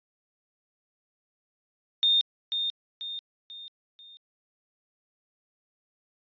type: tone with echo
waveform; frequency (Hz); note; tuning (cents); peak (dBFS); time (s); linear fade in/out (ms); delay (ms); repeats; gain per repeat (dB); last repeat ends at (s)
sine; 3649; A#7; -38; -19; 2.03-2.21; 0; 490; 4; -7; 4.17
effects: resampled to 11025 Hz